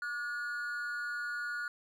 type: tone with amplitude modulation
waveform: triangle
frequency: 1444 Hz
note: F#6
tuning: 43 cents flat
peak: -30 dBFS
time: 0.02-1.68 s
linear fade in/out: 2 ms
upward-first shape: sine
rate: 277 Hz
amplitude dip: 65%
effects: none